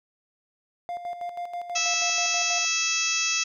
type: tone with tremolo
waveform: triangle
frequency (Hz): 701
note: F5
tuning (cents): +6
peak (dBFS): -27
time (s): 0.89-2.65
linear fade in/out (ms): 0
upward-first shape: square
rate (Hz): 6.2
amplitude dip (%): 60
type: harmonic tone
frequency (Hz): 656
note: E5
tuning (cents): -9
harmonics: 2 / 3 / 4 / 5 / 6 / 7 / 8 / 9 / 10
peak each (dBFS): -36 / -38 / -27 / -34 / -36 / -36 / -31 / -30 / -30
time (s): 1.75-3.44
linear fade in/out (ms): 10
effects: none